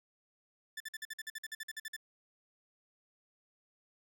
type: tone bursts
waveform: sawtooth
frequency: 1760 Hz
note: A6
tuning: in tune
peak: -36 dBFS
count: 15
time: 0.77-1.965 s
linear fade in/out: 5 ms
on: 33 ms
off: 50 ms
effects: none